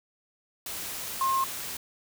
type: tone in noise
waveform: sine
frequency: 1066 Hz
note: C6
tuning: 32 cents sharp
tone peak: -23 dBFS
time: 1.21-1.44 s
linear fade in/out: 2 ms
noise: white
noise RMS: -36 dBFS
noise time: 0.66-1.77 s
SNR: +10 dB
effects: none